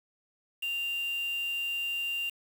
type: tone with quantisation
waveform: sine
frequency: 2786 Hz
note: F7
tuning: 5 cents flat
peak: -30 dBFS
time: 0.62-2.3 s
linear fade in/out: 10 ms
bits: 7
effects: none